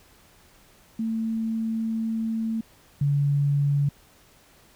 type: tone pair in turn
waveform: sine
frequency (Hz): 224 / 142.59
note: A3 / C#3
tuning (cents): +31 / +49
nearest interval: minor sixth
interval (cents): 782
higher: first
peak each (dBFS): -24 / -19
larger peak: second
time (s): 0.99-2.61 / 3.01-3.89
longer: first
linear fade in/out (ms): 5
effects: pink hiss -56 dBFS RMS until 4.75 s